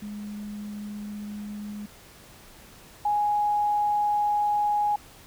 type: tone pair in turn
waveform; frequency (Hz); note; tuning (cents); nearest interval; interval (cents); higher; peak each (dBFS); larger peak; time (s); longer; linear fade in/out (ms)
sine; 207.7 / 830.8; G#3 / G#5; 0 / 0; 2 octaves; 2400; second; -33 / -21; second; 0.02-1.86 / 3.05-4.96; second; 5
effects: pink hiss -50 dBFS RMS until 5.26 s